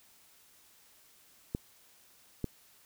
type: clicks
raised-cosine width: 3 ms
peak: -19 dBFS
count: 2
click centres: 1.549 / 2.443 s
effects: white hiss -62 dBFS RMS until 2.85 s